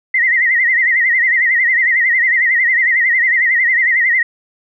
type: tone with vibrato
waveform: sine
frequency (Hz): 1972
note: B6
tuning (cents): -3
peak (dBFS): -10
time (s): 0.14-4.23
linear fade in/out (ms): 5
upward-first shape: sine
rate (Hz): 11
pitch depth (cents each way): 110
effects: none